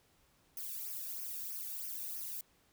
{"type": "noise with flanger", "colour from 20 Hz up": "violet", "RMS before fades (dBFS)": -42, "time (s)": [0.57, 2.41], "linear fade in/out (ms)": 2, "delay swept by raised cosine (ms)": [0.25, 1], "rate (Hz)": 3.1, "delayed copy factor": -0.8, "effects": ["pink hiss -70 dBFS RMS until 2.72 s"]}